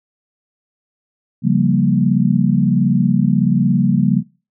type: chord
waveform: sine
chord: G half-diminished seventh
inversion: second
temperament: equal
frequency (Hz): 138.59 / 174.61 / 196 / 233.1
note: Db3 / F3 / G3 / Bb3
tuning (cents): 0 / 0 / 0 / 0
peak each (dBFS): -17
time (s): 1.42-4.23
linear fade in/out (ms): 50
effects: noise-tail reverb RT60 0.3 s tail -19 dB re dry